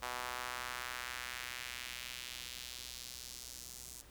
sawtooth tone with high-pass filter sweep, 124.2 Hz, B2, 10 cents sharp, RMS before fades -45 dBFS, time 0.02-4.02 s, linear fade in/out 10 ms, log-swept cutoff 900 to 7200 Hz, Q 1.3, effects added 60 Hz sine -60 dBFS peak until 4.1 s + pink hiss -60 dBFS RMS until 4.1 s

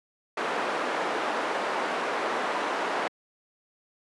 white band-pass noise, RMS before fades -29 dBFS, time 0.37-3.08 s, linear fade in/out 5 ms, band 310 to 1200 Hz, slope 12 dB/octave, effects high-pass 200 Hz 12 dB/octave + resampled to 24000 Hz

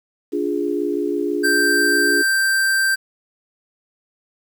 sine chord, D diminished, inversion none, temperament equal with one note detuned, 291 / 349.2 / 415.3 Hz, D4 / F4 / Ab4, -16 / 0 / 0 cents, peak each -23 dBFS, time 0.32-2.23 s, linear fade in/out 20 ms
square tone, 1568 Hz, G6, in tune, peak -16 dBFS, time 1.43-2.96 s, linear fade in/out 20 ms
effects 8-bit

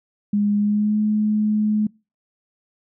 sine tone with pitch glide, 205.7 to 212.5 Hz, G#3 to G#3, -16 to +40 cents, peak -16 dBFS, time 0.33-1.87 s, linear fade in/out 5 ms, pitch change +56 cents, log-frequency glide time 0.57-0.99 s, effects noise-tail reverb RT60 0.3 s tail -25 dB re dry

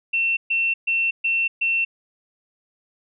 sine tone bursts, 2700 Hz, E7, 41 cents sharp, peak -18 dBFS, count 5, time 0.13-1.85 s, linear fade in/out 10 ms, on 240 ms, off 130 ms, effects none

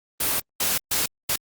white noise bursts at uneven times, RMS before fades -23 dBFS, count 4, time 0.2-0.4 / 0.6-0.78 / 0.91-1.06 / 1.29-1.36 s, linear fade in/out 5 ms, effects Opus 32 kbps

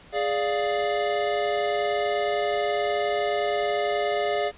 square chord, D diminished, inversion second, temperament equal, 415.3 / 587.3 / 698.5 Hz, Ab4 / D5 / F5, 0 / 0 / 0 cents, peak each -28 dBFS, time 0.12-4.52 s, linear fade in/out 50 ms, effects pink hiss -50 dBFS RMS until 4.57 s + resampled to 8000 Hz

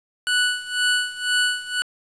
25% pulse tone with tremolo, 1480 Hz, F#6, in tune, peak -13 dBFS, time 0.27-1.82 s, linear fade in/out 0 ms, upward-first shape sine, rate 2 Hz, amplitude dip 85%, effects resampled to 22050 Hz + 8-bit

